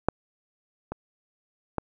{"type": "clicks", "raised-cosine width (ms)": 1, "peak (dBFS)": [-6, -18, -12], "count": 3, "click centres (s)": [0.086, 0.92, 1.783], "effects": []}